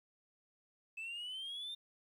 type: exponential sweep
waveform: sine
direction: up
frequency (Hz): 2605 to 3641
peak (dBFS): -39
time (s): 0.97-1.75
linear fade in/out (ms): 10
effects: tanh soft clip ceiling -40 dBFS + 12-bit